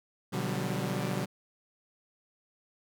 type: chord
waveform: sawtooth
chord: G major seventh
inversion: first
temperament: equal with one note detuned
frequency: 123.47 / 146.83 / 180.88 / 196 Hz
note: B2 / D3 / F#3 / G3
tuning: 0 / 0 / -39 / 0 cents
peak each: -32 dBFS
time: 0.32-1.26 s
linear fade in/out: 20 ms
effects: none